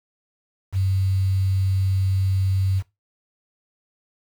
sine tone with quantisation, 95.5 Hz, G2, 45 cents flat, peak -18 dBFS, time 0.72-2.83 s, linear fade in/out 50 ms, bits 7, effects noise-tail reverb RT60 0.2 s tail -18 dB re dry

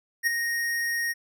square tone with ADSR envelope, 1864.7 Hz, A#6, in tune, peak -19 dBFS, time 0.23-1.14 s, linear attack 41 ms, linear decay 8 ms, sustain -7 dB, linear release 29 ms, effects none

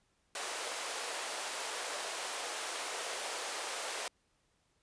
pink high-pass noise, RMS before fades -39 dBFS, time 0.35-4.08 s, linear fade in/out 2 ms, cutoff 470 Hz, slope 24 dB/octave, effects pink hiss -75 dBFS RMS until 4.82 s + resampled to 22050 Hz

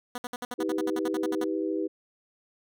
10% pulse tone bursts, 245.5 Hz, B3, 10 cents flat, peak -24 dBFS, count 15, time 0.15-1.44 s, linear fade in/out 2 ms, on 30 ms, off 60 ms
sine chord, Eb augmented, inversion none, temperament equal with one note detuned, 319 / 392 / 493.9 Hz, Eb4 / G4 / B4, +43 / 0 / 0 cents, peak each -29 / -31 / -34 dBFS, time 0.58-1.88 s, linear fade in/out 20 ms
effects none

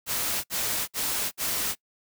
white noise bursts, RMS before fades -28 dBFS, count 4, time 0.06-1.754 s, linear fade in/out 50 ms, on 380 ms, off 58 ms, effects noise-tail reverb RT60 0.1 s tail -24 dB re dry

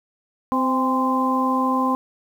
harmonic tone with a mistuned harmonic, 259.1 Hz, C4, 17 cents flat, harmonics 1 / 2 / 3 / 4, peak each -21 / -28 / -27 / -21 dBFS, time 0.52-1.95 s, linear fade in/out 0 ms, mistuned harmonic 3, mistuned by +51 cents, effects 8-bit

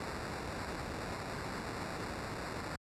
pink noise with sample-and-hold, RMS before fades -40 dBFS, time 0-2.76 s, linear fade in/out 5 ms, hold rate 3150 Hz, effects high-pass 60 Hz 12 dB/octave + low-pass 9000 Hz 12 dB/octave

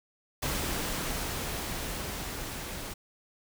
pink noise with level ramp, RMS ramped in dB -31 to -39 dBFS, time 0.42-2.94 s, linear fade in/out 10 ms, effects none

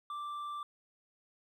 sine tone with hard clipping, 1175 Hz, D6, 1 cent sharp, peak -39 dBFS, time 0.1-0.63 s, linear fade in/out 2 ms, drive 4 dB, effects none

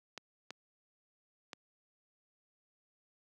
clicks, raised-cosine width 0.2 ms, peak -25 dBFS, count 3, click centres 0.177 / 0.506 / 1.532 s, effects high-pass 200 Hz 12 dB/octave

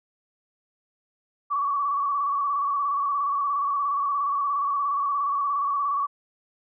sine tone with vibrato, 1134 Hz, C#6, 39 cents sharp, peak -22 dBFS, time 1.5-6.07 s, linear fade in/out 20 ms, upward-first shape square, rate 17 Hz, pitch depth 39 cents each way, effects none

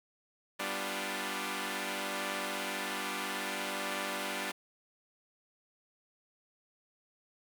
5% pulse chord, G dominant seventh, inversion none, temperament equal, 196 / 246.9 / 293.7 / 349.2 Hz, G3 / B3 / D4 / F4, 0 / 0 / 0 / 0 cents, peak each -28 / -30 / -28 / -30 dBFS, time 0.59-4.52 s, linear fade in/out 10 ms, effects 10-bit

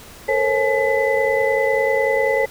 sine tone cluster, 444.9 / 475 / 541 / 852 / 2007 Hz, A4 / A#4 / C#5 / G#5 / B6, +19 / +33 / -42 / +44 / +27 cents, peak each -21 / -26 / -19 / -25 / -22 dBFS, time 0.28-2.46 s, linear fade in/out 10 ms, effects pink hiss -41 dBFS RMS until 2.5 s

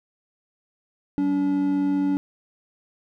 triangle tone pair together, 190.9 / 286 Hz, G3 / D4, -46 / -46 cents, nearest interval perfect fifth, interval 700 cents, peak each -27 / -18 dBFS, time 1.18-2.17 s, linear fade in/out 0 ms, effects none

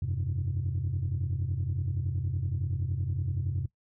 sine chord, F suspended second, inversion none, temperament equal, 87.31 / 98 / 130.81 Hz, F2 / G2 / C3, 0 / 0 / 0 cents, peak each -31 dBFS, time 0.02-3.66 s, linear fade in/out 5 ms, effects noise-tail reverb RT60 0.1 s tail -19 dB re dry + tanh soft clip ceiling -23 dBFS

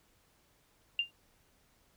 sine tone with exponential decay, 2794 Hz, F7, in tune, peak -24 dBFS, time 0.99-1.11 s, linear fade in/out 2 ms, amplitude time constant 24 ms, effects pink hiss -69 dBFS RMS until 1.96 s

